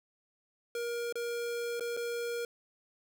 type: tone with dropouts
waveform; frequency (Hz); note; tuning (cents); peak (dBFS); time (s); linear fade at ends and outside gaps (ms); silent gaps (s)
square; 472.8; A#4; +24; -34; 0.75-2.45; 2; 1.125-1.155 / 1.797-1.807 / 1.967-1.972
effects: none